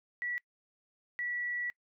sine tone bursts at uneven times, 1945 Hz, B6, 27 cents flat, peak -33 dBFS, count 2, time 0.22-0.38 / 1.19-1.7 s, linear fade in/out 0 ms, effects noise-tail reverb RT60 0.1 s tail -23 dB re dry

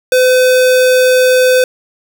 square tone, 508 Hz, B4, 49 cents sharp, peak -7 dBFS, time 0.12-1.64 s, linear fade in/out 2 ms, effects none

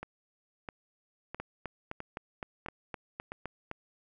two click trains, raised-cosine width 0.5 ms, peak -22 / -24 dBFS, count 10 / 6, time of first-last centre 1.4-3.714 / 0.03-3.319 s, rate 3.89 / 1.52 Hz, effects none

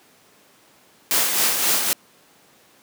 white noise with tremolo, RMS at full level -18 dBFS, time 1.11-1.93 s, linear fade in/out 0 ms, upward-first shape sine, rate 3.8 Hz, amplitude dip 45%, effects pink hiss -54 dBFS RMS until 2.82 s + high-pass 200 Hz 12 dB/octave

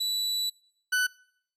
40% pulse tone pair in turn, 3951 / 1496.3 Hz, B7 / F#6, 0 / +19 cents, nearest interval octave + perfect fourth, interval 1681 cents, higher first, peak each -25 / -22 dBFS, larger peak second, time 0-0.5 / 0.92-1.07 s, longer first, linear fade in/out 10 ms, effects noise-tail reverb RT60 0.7 s tail -25 dB re dry + resampled to 32000 Hz

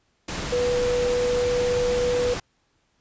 sine tone in noise, 490.6 Hz, B4, 12 cents flat, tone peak -20 dBFS, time 0.52-2.34 s, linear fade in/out 5 ms, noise pink, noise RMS -30 dBFS, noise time 0.28-2.4 s, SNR +7 dB, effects pink hiss -68 dBFS RMS until 3 s + resampled to 16000 Hz

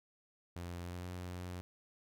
sawtooth tone with pitch glide, 87.31 to 89.71 Hz, F2 to F2, 0 to +47 cents, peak -38 dBFS, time 0.56-1.61 s, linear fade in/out 0 ms, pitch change +47 cents, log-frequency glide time 0.81-1.05 s, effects none

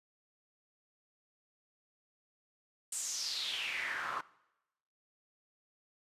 pink noise with band-pass filter sweep, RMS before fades -38 dBFS, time 2.92-4.21 s, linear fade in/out 5 ms, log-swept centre 8500 to 1100 Hz, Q 4.9, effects noise-tail reverb RT60 0.9 s tail -21 dB re dry + resampled to 32000 Hz

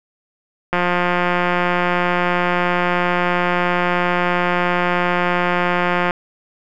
click train, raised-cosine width 0.5 ms, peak -3 dBFS, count 953, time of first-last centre 0.73-6.109 s, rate 177 Hz, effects none

